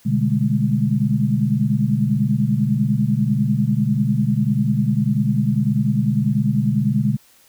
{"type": "tone cluster", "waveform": "sine", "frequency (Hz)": [124.1, 145.8, 201.5, 211.6], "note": ["B2", "D3", "G3", "G#3"], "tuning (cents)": [9, -12, 48, 33], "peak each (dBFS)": -21, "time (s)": [0.05, 7.17], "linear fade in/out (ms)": 20, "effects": ["white hiss -53 dBFS RMS until 7.48 s"]}